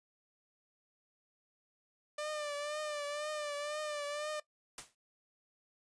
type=tone with vibrato; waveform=sawtooth; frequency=594 Hz; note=D5; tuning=20 cents sharp; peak=-33 dBFS; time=2.18-4.4 s; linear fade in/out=5 ms; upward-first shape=triangle; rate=2 Hz; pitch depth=58 cents each way
type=noise with exponential decay; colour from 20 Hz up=white; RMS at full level=-41 dBFS; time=4.78-4.95 s; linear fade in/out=2 ms; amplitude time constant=36 ms
effects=noise-tail reverb RT60 0.1 s tail -18 dB re dry + resampled to 22050 Hz